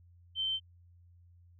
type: tone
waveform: sine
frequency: 3102 Hz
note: G7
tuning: 19 cents flat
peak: -30 dBFS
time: 0.35-0.6 s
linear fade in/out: 50 ms
effects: added 87 Hz sine -57 dBFS peak until 1.59 s